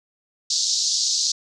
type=band-pass noise; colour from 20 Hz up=pink; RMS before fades=-22 dBFS; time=0.5-1.32 s; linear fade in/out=5 ms; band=4100 to 6800 Hz; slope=48 dB/octave; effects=none